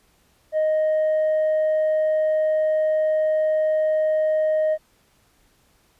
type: tone with tanh clipping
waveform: sine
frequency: 622.3 Hz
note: D#5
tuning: in tune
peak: -18 dBFS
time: 0.52-4.78 s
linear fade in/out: 50 ms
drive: 1 dB
effects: pink hiss -61 dBFS RMS until 5.99 s + resampled to 32000 Hz